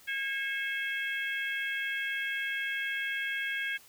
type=harmonic tone with a mistuned harmonic; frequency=544 Hz; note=C#5; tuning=33 cents flat; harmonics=3 / 4 / 5 / 6; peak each=-33 / -36 / -40 / -41 dBFS; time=0.07-3.78 s; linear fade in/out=20 ms; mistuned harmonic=5; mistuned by=-63 cents; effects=white hiss -57 dBFS RMS until 3.88 s